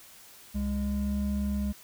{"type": "tone pair together", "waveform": "triangle", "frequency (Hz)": [68.3, 204.2], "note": ["C#2", "G#3"], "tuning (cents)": [-25, -29], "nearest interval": "octave + perfect fifth", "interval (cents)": 1896, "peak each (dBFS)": [-29, -27], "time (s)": [0.54, 1.73], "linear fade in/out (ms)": 20, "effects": ["white hiss -52 dBFS RMS until 1.83 s"]}